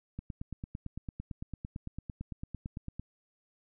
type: click train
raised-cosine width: 5 ms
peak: -26 dBFS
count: 26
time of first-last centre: 0.19-2.996 s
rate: 8.91 Hz
effects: none